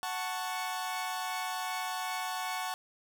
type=chord; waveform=sawtooth; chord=F# minor; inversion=none; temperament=equal; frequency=740 / 880 / 1108.7 Hz; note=F#5 / A5 / C#6; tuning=0 / 0 / 0 cents; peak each=-33 / -35 / -35 dBFS; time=0.03-2.74 s; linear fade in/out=0 ms; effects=none